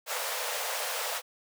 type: high-pass noise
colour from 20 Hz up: pink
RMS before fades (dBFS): -33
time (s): 0.06-1.22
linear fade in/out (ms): 50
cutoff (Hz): 460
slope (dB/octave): 96
effects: none